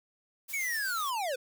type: noise with tremolo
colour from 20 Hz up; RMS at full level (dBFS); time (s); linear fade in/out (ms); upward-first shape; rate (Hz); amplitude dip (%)
blue; -41; 0.48-1.11; 20; sine; 8.2; 30
type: linear sweep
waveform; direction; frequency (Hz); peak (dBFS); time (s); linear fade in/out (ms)
square; down; 2288 to 482.1; -31; 0.53-1.36; 10
effects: none